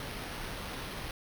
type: noise with sample-and-hold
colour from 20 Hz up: pink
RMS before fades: -40 dBFS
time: 0-1.11 s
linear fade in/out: 2 ms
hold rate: 7350 Hz
effects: none